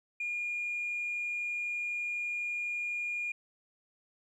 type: tone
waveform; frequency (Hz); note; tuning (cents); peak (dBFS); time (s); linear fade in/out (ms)
sine; 2424; D#7; -46; -31; 0.2-3.32; 5
effects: tanh soft clip ceiling -28 dBFS + 12-bit